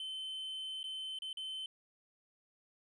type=tone with dropouts; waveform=triangle; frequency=3070 Hz; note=G7; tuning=37 cents flat; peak=-38 dBFS; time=0-1.66 s; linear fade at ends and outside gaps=2 ms; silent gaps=0.831-0.84 / 1.188-1.22 / 1.33-1.371 s; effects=resampled to 22050 Hz